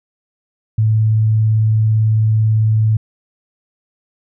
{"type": "tone with vibrato", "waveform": "sine", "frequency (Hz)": 109.4, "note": "A2", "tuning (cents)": -9, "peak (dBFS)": -10, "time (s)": [0.78, 2.97], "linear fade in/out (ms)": 5, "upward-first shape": "sine", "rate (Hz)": 18, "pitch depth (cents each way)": 9, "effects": []}